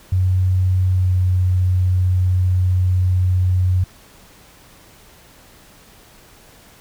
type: tone with pitch glide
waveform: sine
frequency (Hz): 92.5 to 91.54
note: F#2 to F#2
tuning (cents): 0 to -18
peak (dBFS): -13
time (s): 0.12-3.84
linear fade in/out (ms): 5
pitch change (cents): -18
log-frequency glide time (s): 0.92-1.13
effects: pink hiss -47 dBFS RMS until 6.8 s